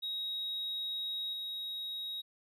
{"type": "tone with level steps", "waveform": "triangle", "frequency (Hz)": 3793, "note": "A#7", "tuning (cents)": 29, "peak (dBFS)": [-32, -35], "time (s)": [0.02, 2.22], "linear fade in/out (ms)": 20, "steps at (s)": 1.33, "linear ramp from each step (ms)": 2, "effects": ["tanh soft clip ceiling -31 dBFS"]}